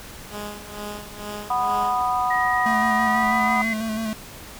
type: tone with tremolo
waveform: 10% pulse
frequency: 207.7 Hz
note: G#3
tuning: in tune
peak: -22 dBFS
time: 0.3-2.06 s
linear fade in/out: 50 ms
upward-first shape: sine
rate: 2.2 Hz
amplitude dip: 80%
type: harmonic tone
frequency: 246.9 Hz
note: B3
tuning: in tune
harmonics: 3 / 4 / 5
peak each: -23 / -24 / -25 dBFS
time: 1.5-3.62 s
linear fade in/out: 5 ms
type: tone with pitch glide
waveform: sine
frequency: 1894 to 2042 Hz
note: A#6 to C7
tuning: +27 to -43 cents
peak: -23 dBFS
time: 2.3-3.74 s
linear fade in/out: 10 ms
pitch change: +130 cents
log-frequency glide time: 2.99-3.55 s
type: tone with vibrato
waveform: square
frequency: 220.4 Hz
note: A3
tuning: 3 cents sharp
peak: -25 dBFS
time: 2.66-4.13 s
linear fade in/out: 0 ms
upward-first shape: square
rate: 6.1 Hz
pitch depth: 29 cents each way
effects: pink hiss -40 dBFS RMS until 4.59 s